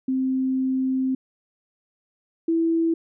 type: tone pair in turn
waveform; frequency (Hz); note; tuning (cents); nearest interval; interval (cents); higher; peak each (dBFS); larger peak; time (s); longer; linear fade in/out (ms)
sine; 261.6 / 329.6; C4 / E4; 0 / 0; major third; 400; second; -20 / -18; second; 0.08-1.15 / 2.48-2.94; first; 5
effects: none